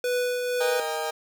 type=tone with tremolo; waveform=square; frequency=493.9 Hz; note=B4; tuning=in tune; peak=-23 dBFS; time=0.04-0.8 s; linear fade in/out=2 ms; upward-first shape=triangle; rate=2 Hz; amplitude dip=40%
type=chord; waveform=30% pulse; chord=Eb major; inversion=second; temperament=equal with one note detuned; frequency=466.2 / 622.3 / 800.9 Hz; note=Bb4 / Eb5 / G5; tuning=0 / 0 / +37 cents; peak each=-29 dBFS; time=0.6-1.11 s; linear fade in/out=10 ms
effects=none